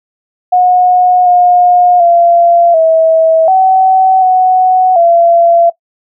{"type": "tone with pitch steps", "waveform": "sine", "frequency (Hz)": [726, 715, 687, 647, 757, 742, 681], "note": ["F#5", "F5", "F5", "E5", "F#5", "F#5", "F5"], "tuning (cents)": [-33, 41, -29, -32, 39, 5, -44], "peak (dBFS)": -4, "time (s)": [0.52, 5.7], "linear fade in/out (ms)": 10, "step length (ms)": 740, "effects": ["noise-tail reverb RT60 0.1 s tail -17 dB re dry"]}